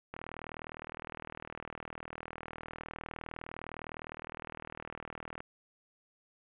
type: click train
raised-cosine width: 0.5 ms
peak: -26 dBFS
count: 210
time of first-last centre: 0.14-5.404 s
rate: 39.7 Hz
effects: resampled to 8000 Hz + 11-bit